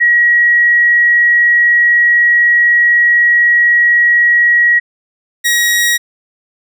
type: tone pair in turn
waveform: sine / sawtooth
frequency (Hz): 1908 / 1900.3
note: A#6 / A#6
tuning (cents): +40 / +33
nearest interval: unison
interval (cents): 7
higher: first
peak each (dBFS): -6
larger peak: neither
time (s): 0-4.8 / 5.44-5.98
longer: first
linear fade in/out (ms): 20
effects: none